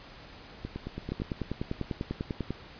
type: two click trains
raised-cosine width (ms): 3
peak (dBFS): -18 / -22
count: 15 / 6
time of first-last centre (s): 1.12-2.506 / 0.65-1.2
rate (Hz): 10.1 / 9.09
effects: pink hiss -49 dBFS RMS until 2.79 s + resampled to 11025 Hz